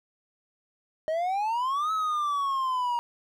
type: exponential two-way sweep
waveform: triangle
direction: up then down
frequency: 617 to 1301 to 945 Hz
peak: -23 dBFS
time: 1.08-2.99 s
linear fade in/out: 0 ms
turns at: 1.92 s
effects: none